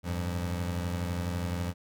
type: beating tone pair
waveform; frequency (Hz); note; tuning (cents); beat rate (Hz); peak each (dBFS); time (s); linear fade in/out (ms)
25% pulse; 87.31 / 99.31; F2 / G2; 0 / +23; 12; -27 / -35; 0.03-1.74; 50
effects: none